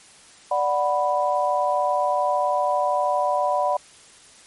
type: chord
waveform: sine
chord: B minor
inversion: first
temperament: equal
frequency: 587.3 / 740 / 987.8 Hz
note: D5 / F#5 / B5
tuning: 0 / 0 / 0 cents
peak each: -23 dBFS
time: 0.51-3.77 s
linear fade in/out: 5 ms
effects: white hiss -49 dBFS RMS until 4.46 s + MP3 48 kbps